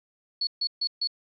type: tone bursts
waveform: sine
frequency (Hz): 4400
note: C#8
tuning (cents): -14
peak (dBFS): -24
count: 4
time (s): 0.41-1.074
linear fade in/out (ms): 5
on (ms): 61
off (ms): 140
effects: none